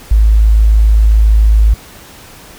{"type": "tone", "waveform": "sine", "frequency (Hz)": 53.6, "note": "A1", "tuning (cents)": -45, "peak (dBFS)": -4, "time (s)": [0.11, 1.74], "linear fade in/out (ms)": 5, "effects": ["pink hiss -36 dBFS RMS until 2.58 s"]}